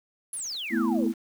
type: exponential sweep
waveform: sine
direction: down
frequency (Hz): 11120 to 413.9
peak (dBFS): -31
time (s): 0.33-1.07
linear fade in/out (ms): 2
type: chord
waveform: sine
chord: A suspended second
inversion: none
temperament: equal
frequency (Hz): 220 / 246.9 / 329.6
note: A3 / B3 / E4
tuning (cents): 0 / 0 / 0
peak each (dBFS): -26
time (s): 0.7-1.14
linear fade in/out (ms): 50
effects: tanh soft clip ceiling -14 dBFS + 8-bit